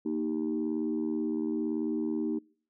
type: chord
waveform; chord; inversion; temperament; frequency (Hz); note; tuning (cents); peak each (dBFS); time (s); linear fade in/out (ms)
sine; Eb major; second; equal; 233.1 / 311.1 / 392; Bb3 / Eb4 / G4; 0 / 0 / 0; -32 / -30 / -35; 0.05-2.39; 10
effects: noise-tail reverb RT60 0.5 s tail -26 dB re dry + tanh soft clip ceiling -22 dBFS